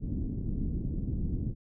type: low-pass noise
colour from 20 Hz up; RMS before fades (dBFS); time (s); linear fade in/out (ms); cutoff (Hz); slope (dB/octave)
pink; -32; 0-1.55; 50; 280; 24
effects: none